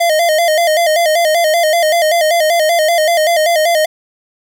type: tone with vibrato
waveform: square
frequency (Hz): 651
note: E5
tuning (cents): -22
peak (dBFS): -10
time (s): 0-3.86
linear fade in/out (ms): 10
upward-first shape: square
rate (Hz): 5.2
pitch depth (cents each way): 88
effects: none